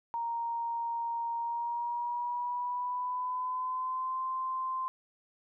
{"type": "tone with pitch glide", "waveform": "sine", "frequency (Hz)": [932.3, 1040.4], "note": ["A#5", "C6"], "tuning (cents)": [0, -10], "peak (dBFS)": -31, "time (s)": [0.14, 4.88], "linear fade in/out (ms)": 0, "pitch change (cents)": 190, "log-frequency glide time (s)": [1.37, 4.21], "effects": []}